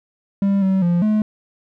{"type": "tone with pitch steps", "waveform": "triangle", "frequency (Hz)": [197.9, 190.9, 173.5, 213.8], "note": ["G3", "G3", "F3", "A3"], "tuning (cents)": [17, -46, -11, -49], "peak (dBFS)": -12, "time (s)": [0.42, 1.22], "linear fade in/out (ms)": 2, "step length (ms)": 200, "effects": []}